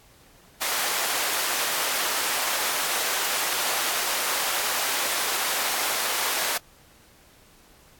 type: high-pass noise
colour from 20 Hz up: pink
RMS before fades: -26 dBFS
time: 0.61-6.58 s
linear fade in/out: 10 ms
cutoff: 750 Hz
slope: 12 dB/octave
effects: pink hiss -55 dBFS RMS until 7.99 s + AAC 64 kbps